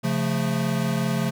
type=chord; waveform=square; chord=Db augmented; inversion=none; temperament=equal with one note detuned; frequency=136.84 / 174.61 / 220 Hz; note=Db3 / F3 / A3; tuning=-22 / 0 / 0 cents; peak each=-27 dBFS; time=0.03-1.31 s; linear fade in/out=20 ms; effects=none